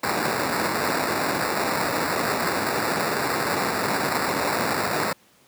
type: noise with sample-and-hold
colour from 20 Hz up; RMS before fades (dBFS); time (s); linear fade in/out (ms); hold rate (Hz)
white; -24; 0.03-5.13; 5; 3150
effects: pink hiss -57 dBFS RMS until 5.47 s + high-pass 150 Hz 12 dB/octave